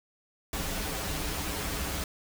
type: noise with comb filter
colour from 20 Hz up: pink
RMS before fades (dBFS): -33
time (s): 0.53-2.04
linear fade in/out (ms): 2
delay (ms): 8.4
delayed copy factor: -1
effects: none